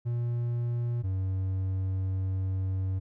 triangle tone pair in turn, 119.3 / 94.69 Hz, A#2 / F#2, +41 / +41 cents, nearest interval major third, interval 400 cents, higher first, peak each -25 dBFS, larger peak neither, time 0.05-1.03 / 1.03-3 s, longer second, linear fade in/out 20 ms, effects none

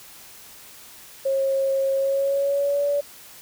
sine tone with pitch glide, 541 to 573.2 Hz, C#5 to D5, -42 to -42 cents, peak -19 dBFS, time 1.25-3.01 s, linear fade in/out 10 ms, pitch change +100 cents, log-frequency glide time 1.93-2.86 s, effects white hiss -45 dBFS RMS until 3.41 s

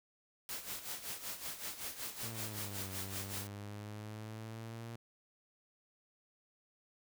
white noise with tremolo, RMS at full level -41 dBFS, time 0.49-3.47 s, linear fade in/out 0 ms, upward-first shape sine, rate 5.3 Hz, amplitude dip 70%
sawtooth exponential two-way sweep, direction down then up, 116.54 to 95.3 to 116.54 Hz, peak -40 dBFS, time 2.23-4.96 s, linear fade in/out 5 ms, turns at 2.88 s
effects none

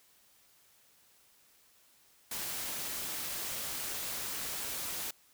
white noise, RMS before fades -38 dBFS, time 2.31-5.11 s, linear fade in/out 5 ms, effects white hiss -65 dBFS RMS until 5.33 s

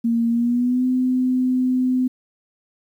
sine tone with pitch glide, 232.1 to 254.6 Hz, A#3 to C4, -7 to -47 cents, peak -16 dBFS, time 0.04-2.08 s, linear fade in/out 10 ms, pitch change +160 cents, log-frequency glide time 0.29-0.85 s, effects 9-bit

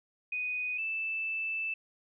sine tone pair in turn, 2489 / 2640 Hz, D#7 / E7, 0 / +2 cents, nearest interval minor second, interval 102 cents, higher second, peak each -31 / -31 dBFS, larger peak neither, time 0.32-0.78 / 0.78-1.74 s, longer second, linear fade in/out 5 ms, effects none

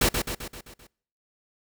pink noise with echo, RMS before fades -21 dBFS, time 0.01-0.09 s, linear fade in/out 5 ms, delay 130 ms, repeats 6, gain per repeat -5 dB, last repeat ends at 0.87 s, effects noise-tail reverb RT60 0.6 s tail -25 dB re dry

